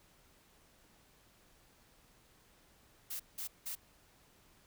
blue noise bursts, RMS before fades -41 dBFS, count 3, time 3.1-3.754 s, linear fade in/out 10 ms, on 98 ms, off 180 ms, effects pink hiss -66 dBFS RMS until 4.66 s

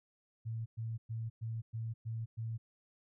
sine tone bursts, 113.1 Hz, A2, 48 cents sharp, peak -36 dBFS, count 7, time 0.45-2.58 s, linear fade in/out 20 ms, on 210 ms, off 110 ms, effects none

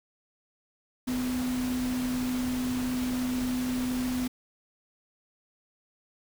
sine tone in noise, 251.4 Hz, B3, 31 cents sharp, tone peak -27 dBFS, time 1.07-4.28 s, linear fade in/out 10 ms, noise pink, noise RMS -38 dBFS, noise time 1.07-4.28 s, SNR +8 dB, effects none

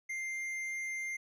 sine tone with tanh clipping, 2099 Hz, C7, 5 cents sharp, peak -37 dBFS, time 0.09-1.17 s, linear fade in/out 10 ms, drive 9 dB, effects none

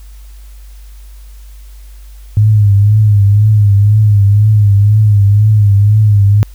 sine tone with vibrato, 103.7 Hz, G#2, 2 cents flat, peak -4 dBFS, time 2.37-6.43 s, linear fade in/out 0 ms, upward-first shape triangle, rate 2 Hz, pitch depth 79 cents each way, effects added 50 Hz sine -30 dBFS peak until 6.54 s + white hiss -47 dBFS RMS until 6.54 s

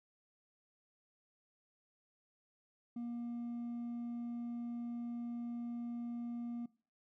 sine tone with hard clipping, 237.3 Hz, A#3, 31 cents sharp, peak -40 dBFS, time 2.96-6.66 s, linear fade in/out 5 ms, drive 2 dB, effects noise-tail reverb RT60 0.4 s tail -21 dB re dry

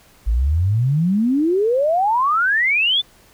sine exponential sweep, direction up, 51.4 to 3580 Hz, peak -14 dBFS, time 0.26-3.02 s, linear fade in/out 20 ms, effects pink hiss -51 dBFS RMS until 3.33 s

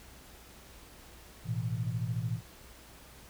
sine chord, A suspended second, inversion none, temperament equal, 110 / 123.47 / 164.81 Hz, A2 / B2 / E3, 0 / 0 / 0 cents, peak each -34 / -34 / -38 dBFS, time 1.44-2.41 s, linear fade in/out 50 ms, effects added 60 Hz sine -57 dBFS peak until 3.29 s + pink hiss -54 dBFS RMS until 3.29 s

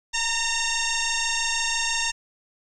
sine tone with frequency modulation, 1847 Hz, A#6, 16 cents flat, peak -22 dBFS, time 0.13-2.12 s, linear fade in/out 20 ms, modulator 917 Hz, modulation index 6, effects 10-bit

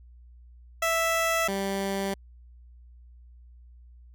15% pulse tone pair in turn, 659.3 / 196.01 Hz, E5 / G3, 0 / 0 cents, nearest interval octave + major sixth, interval 2100 cents, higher first, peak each -17 / -21 dBFS, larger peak first, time 0.82-1.48 / 1.48-2.14 s, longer neither, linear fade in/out 5 ms, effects added 60 Hz sine -48 dBFS peak until 4.14 s

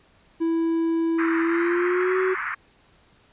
triangle tone with pitch glide, 329.6 to 374.3 Hz, E4 to F#4, 0 to +20 cents, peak -18 dBFS, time 0.4-2.35 s, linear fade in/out 20 ms, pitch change +220 cents, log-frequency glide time 1.41-2.18 s
pink band-pass noise, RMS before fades -29 dBFS, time 1.18-2.55 s, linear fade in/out 10 ms, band 1100 to 2100 Hz, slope 48 dB/octave
effects pink hiss -58 dBFS RMS until 3.32 s + resampled to 8000 Hz

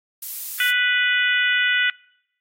violet noise, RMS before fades -29 dBFS, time 0.22-0.71 s, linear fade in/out 5 ms
harmonic tone, 493.9 Hz, B4, in tune, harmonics 3 / 4 / 5 / 6 / 7, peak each -20 / -22 / -25 / -25 / -30 dBFS, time 0.6-1.9 s, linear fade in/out 2 ms
effects noise-tail reverb RT60 0.8 s tail -25 dB re dry + AAC 48 kbps

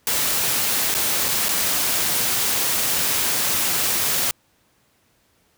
white noise with dropouts, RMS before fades -21 dBFS, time 0.07-4.31 s, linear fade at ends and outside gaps 1 ms, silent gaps 0.942-0.949 / 1.284-1.287 / 1.485-1.49 s, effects pink hiss -62 dBFS RMS until 5.57 s + high-pass 60 Hz 12 dB/octave

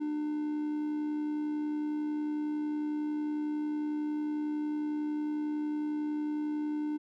triangle tone with amplitude modulation, 300.3 Hz, D4, 39 cents sharp, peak -27 dBFS, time 0-6.98 s, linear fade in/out 20 ms, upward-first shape sine, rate 71 Hz, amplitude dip 30%, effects none

